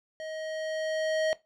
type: tone with level ramp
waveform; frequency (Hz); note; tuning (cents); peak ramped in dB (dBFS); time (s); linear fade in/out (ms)
square; 630; D#5; +21; -37 to -25; 0.2-1.33; 0
effects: noise-tail reverb RT60 0.2 s tail -17 dB re dry + low-pass 5000 Hz 12 dB/octave